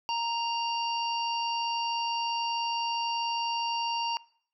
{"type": "harmonic tone with a mistuned harmonic", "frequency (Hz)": 932.3, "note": "A#5", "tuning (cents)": 0, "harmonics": [1, 3, 5, 6], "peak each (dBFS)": [-29, -34, -37, -43], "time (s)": [0.09, 4.17], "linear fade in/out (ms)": 0, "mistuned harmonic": 5, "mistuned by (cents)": -19, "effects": ["noise-tail reverb RT60 0.6 s tail -22 dB re dry"]}